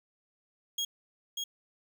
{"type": "tone with echo", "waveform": "30% pulse", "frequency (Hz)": 3283, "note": "G#7", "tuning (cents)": -21, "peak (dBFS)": -27, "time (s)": [0.78, 0.85], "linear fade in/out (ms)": 5, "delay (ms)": 590, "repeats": 1, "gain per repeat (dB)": -3, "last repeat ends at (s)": 1.44, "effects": []}